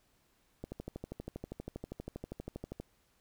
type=click train; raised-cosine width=2 ms; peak=-27 dBFS; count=28; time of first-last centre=0.64-2.8 s; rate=12.5 Hz; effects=pink hiss -72 dBFS RMS until 3.2 s